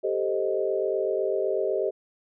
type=chord; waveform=sine; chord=A half-diminished seventh; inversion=third; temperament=equal; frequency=392 / 440 / 523.3 / 622.3 Hz; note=G4 / A4 / C5 / Eb5; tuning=0 / 0 / 0 / 0 cents; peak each=-27 / -30 / -30 / -29 dBFS; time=0.03-1.91 s; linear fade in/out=20 ms; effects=none